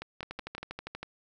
two click trains, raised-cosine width 0.3 ms, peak -22 / -22 dBFS, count 11 / 4, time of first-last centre 0.23-1.03 / 0.02-0.581 s, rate 12.5 / 5.35 Hz, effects none

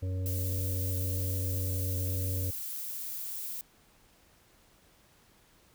harmonic tone, 92.8 Hz, F#2, 6 cents sharp, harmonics 1 / 3 / 5 / 6, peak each -30 / -44 / -47 / -48 dBFS, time 0.02-2.51 s, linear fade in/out 10 ms
violet noise, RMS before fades -38 dBFS, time 0.26-3.61 s, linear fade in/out 0 ms
effects pink hiss -63 dBFS RMS until 5.74 s

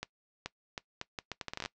accelerating click train, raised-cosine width 0.2 ms, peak -19 dBFS, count 15, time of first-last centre 0.03-1.659 s, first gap 430 ms, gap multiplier 0.74, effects noise-tail reverb RT60 0.1 s tail -20 dB re dry + low-pass 7000 Hz 12 dB/octave

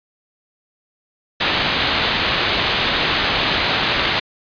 white low-pass noise, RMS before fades -19 dBFS, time 1.4-4.2 s, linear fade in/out 10 ms, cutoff 4200 Hz, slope 48 dB/octave, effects resampled to 11025 Hz

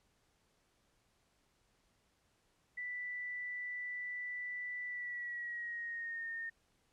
sine tone with pitch glide, 1975.5 to 1832.6 Hz, B6 to A#6, 0 to -30 cents, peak -39 dBFS, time 2.77-6.5 s, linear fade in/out 10 ms, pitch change -130 cents, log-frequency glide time 4.86-6.27 s, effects pink hiss -75 dBFS RMS until 6.92 s + low-pass 10000 Hz 12 dB/octave

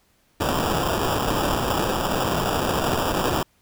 violet noise with sample-and-hold, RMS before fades -23 dBFS, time 0.4-3.43 s, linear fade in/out 5 ms, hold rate 2100 Hz, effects pink hiss -63 dBFS RMS until 3.61 s

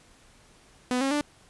sawtooth tone with pitch steps, 250 / 271.1 / 293.9 Hz, B3 / C#4 / D4, +21 / -38 / +1 cents, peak -20 dBFS, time 0.91-1.21 s, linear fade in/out 0 ms, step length 100 ms, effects pink hiss -57 dBFS RMS until 1.49 s + resampled to 24000 Hz

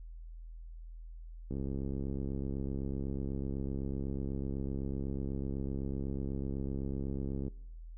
click train, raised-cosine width 3 ms, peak -25 dBFS, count 407, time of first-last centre 1.51-7.481 s, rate 68 Hz, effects noise-tail reverb RT60 0.8 s tail -24 dB re dry + added 41 Hz sine -44 dBFS peak until 7.97 s

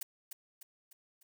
blue noise with echo, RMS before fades -37 dBFS, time 0.01-0.03 s, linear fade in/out 5 ms, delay 300 ms, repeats 4, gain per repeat -6 dB, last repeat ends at 1.23 s, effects none

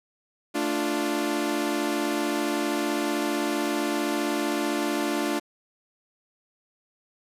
sawtooth chord, D minor, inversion second, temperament equal with one note detuned, 221.7 / 293.7 / 349.2 Hz, A3 / D4 / F4, +13 / 0 / 0 cents, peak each -29 / -23 / -25 dBFS, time 0.54-5.4 s, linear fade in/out 20 ms, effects resampled to 32000 Hz + 9-bit

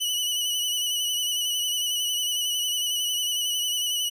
sawtooth tone with vibrato, 2960 Hz, F#7, in tune, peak -21 dBFS, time 0-4.1 s, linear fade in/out 20 ms, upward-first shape sine, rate 11 Hz, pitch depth 37 cents each way, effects resampled to 32000 Hz

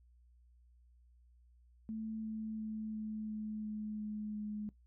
sine tone with pitch steps, 220 / 218.6 / 217.2 / 215.8 / 214.5 / 213.1 / 211.8 / 210.4 Hz, A3 / A3 / A3 / A3 / A3 / G#3 / G#3 / G#3, 0 / -11 / -22 / -33 / -44 / +45 / +34 / +23 cents, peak -38 dBFS, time 1.89-4.69 s, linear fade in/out 0 ms, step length 350 ms, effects noise-tail reverb RT60 0.1 s tail -18 dB re dry + added 60 Hz sine -62 dBFS peak until 4.86 s

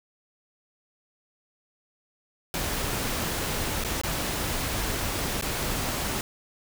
pink noise with dropouts, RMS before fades -29 dBFS, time 2.54-6.21 s, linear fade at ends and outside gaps 1 ms, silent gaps 3.839-3.847 / 4.014-4.035 / 5.412-5.423 s, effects none

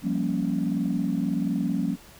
sine chord, G half-diminished seventh, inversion third, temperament equal, 174.61 / 196 / 233.1 / 277.2 Hz, F3 / G3 / Bb3 / Db4, 0 / 0 / 0 / 0 cents, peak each -28 dBFS, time 0.02-1.97 s, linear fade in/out 50 ms, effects tanh soft clip ceiling -15 dBFS + pink hiss -50 dBFS RMS until 2.19 s

